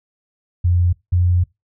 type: tone pair in turn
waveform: sine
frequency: 88 / 88.82 Hz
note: F2 / F2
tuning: +14 / +30 cents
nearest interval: unison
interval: 16 cents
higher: second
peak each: -12 dBFS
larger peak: neither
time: 0.64-0.93 / 1.12-1.44 s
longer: second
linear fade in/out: 10 ms
effects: noise-tail reverb RT60 0.2 s tail -23 dB re dry